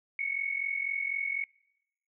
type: tone pair together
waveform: sine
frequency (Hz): 2194 / 2238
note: C#7 / C#7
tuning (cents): -18 / +16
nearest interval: unison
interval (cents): 34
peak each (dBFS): -32 / -33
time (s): 0.19-1.44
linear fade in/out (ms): 2
effects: noise-tail reverb RT60 0.8 s tail -23 dB re dry